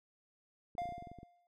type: clicks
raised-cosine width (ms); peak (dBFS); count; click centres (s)
3; -38; 11; 0.752 / 0.819 / 0.856 / 0.89 / 0.923 / 0.981 / 1.024 / 1.072 / 1.116 / 1.187 / 1.231
type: tone with exponential decay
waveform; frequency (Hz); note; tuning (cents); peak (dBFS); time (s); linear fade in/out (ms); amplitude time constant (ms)
triangle; 701; F5; +6; -32; 0.78-1.47; 1; 150
effects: none